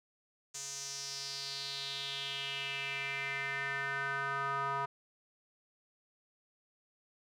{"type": "tone with band-pass filter sweep", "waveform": "square", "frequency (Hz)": 138.59, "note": "C#3", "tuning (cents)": 0, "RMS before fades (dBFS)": -38, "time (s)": [0.54, 4.86], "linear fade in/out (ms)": 10, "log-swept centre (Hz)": [6800, 1100], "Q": 4.2, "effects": []}